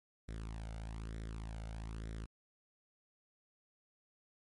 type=tone with flanger; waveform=sawtooth; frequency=54.9 Hz; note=A1; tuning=3 cents flat; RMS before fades=-44 dBFS; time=0.28-2.26 s; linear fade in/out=10 ms; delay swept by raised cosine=0.53 to 1.4 ms; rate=1.1 Hz; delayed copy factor=+0.65; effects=MP3 48 kbps